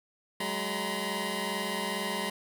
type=tone cluster; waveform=15% pulse; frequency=189.4 / 211.7 / 944 / 1022 Hz; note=F#3 / G#3 / A#5 / C6; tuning=+41 / +33 / +22 / -41 cents; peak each=-30 dBFS; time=0.4-2.3 s; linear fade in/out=5 ms; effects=none